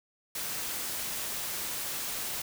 white noise, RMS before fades -35 dBFS, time 0.35-2.42 s, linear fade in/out 5 ms, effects none

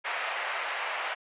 white band-pass noise, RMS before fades -33 dBFS, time 0.04-1.15 s, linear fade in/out 20 ms, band 590 to 2500 Hz, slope 24 dB/octave, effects resampled to 8000 Hz

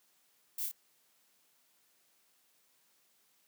violet noise with echo, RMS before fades -38 dBFS, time 0.58-0.66 s, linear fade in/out 5 ms, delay 28 ms, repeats 2, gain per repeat -2 dB, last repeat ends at 0.716 s, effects white hiss -71 dBFS RMS until 3.47 s + high-pass 150 Hz 12 dB/octave

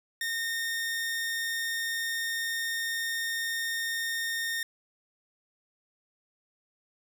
sawtooth tone, 1834 Hz, A#6, 29 cents flat, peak -26 dBFS, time 0.21-4.63 s, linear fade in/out 2 ms, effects none

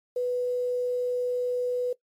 sine tone with quantisation, 494.4 Hz, B4, 2 cents sharp, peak -24 dBFS, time 0.16-1.93 s, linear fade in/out 5 ms, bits 9, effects noise-tail reverb RT60 0.1 s tail -19 dB re dry + MP3 64 kbps

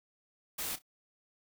white noise with echo, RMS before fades -37 dBFS, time 0.58-0.76 s, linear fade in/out 10 ms, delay 31 ms, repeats 2, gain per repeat -15 dB, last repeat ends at 0.822 s, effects none

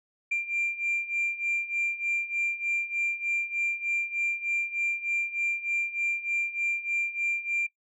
sine beating tone pair, 2374 / 2377.3 Hz, D7 / D7, +18 / +20 cents, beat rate 3.3 Hz, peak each -30 / -27 dBFS, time 0.31-7.67 s, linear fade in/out 10 ms, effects noise-tail reverb RT60 0.1 s tail -20 dB re dry + tanh soft clip ceiling -21 dBFS

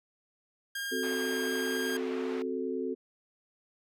sawtooth tone, 1614 Hz, G#6, 50 cents flat, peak -30 dBFS, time 0.75-1.97 s, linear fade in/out 5 ms
sine chord, F# diminished, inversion second, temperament equal, 261.6 / 370 / 440 Hz, C4 / F#4 / A4, 0 / 0 / 0 cents, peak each -35 dBFS, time 0.91-2.95 s, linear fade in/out 20 ms
pink band-pass noise, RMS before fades -45 dBFS, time 1.03-2.42 s, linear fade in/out 0 ms, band 590 to 2500 Hz, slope 12 dB/octave
effects none

